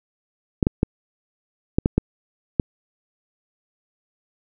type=clicks; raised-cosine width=3 ms; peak=-3 dBFS; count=7; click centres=0.628 / 0.669 / 0.831 / 1.785 / 1.859 / 1.98 / 2.598 s; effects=none